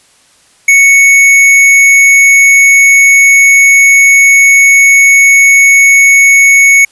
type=tone with tanh clipping; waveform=sine; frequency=2217 Hz; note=C#7; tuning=in tune; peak=-3 dBFS; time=0.68-6.85 s; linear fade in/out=5 ms; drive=16 dB; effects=white hiss -46 dBFS RMS until 6.91 s + resampled to 24000 Hz